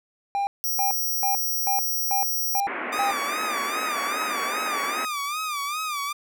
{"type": "tone bursts", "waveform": "triangle", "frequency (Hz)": 800, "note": "G5", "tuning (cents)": 35, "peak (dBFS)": -20, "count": 7, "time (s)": [0.35, 3.11], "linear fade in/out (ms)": 0, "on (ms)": 120, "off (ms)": 320}
{"type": "tone", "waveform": "10% pulse", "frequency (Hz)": 5700, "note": "F8", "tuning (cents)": 34, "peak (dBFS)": -18, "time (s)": [0.64, 2.6], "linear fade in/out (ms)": 0}
{"type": "band-pass noise", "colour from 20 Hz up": "white", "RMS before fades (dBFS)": -31, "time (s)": [2.67, 5.05], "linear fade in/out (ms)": 2, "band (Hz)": [220, 2300], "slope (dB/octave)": 48}
{"type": "tone with vibrato", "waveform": "sawtooth", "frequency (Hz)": 1197, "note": "D6", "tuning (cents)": 33, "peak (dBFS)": -23, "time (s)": [2.92, 6.13], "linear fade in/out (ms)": 10, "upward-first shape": "sine", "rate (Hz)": 2.5, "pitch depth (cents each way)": 110}
{"effects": []}